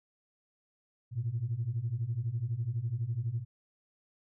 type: beating tone pair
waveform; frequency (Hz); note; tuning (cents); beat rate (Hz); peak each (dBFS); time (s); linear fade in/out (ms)
sine; 109.9 / 121.9; A2 / B2; -2 / -22; 12; -34 / -32; 1.11-3.45; 50
effects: tanh soft clip ceiling -24 dBFS